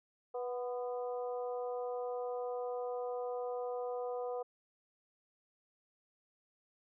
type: harmonic tone with a mistuned harmonic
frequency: 246.1 Hz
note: B3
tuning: 6 cents flat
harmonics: 2 / 3 / 4 / 5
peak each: -37 / -43 / -50 / -52 dBFS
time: 0.34-4.43 s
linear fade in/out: 10 ms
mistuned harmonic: 4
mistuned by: +33 cents
effects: none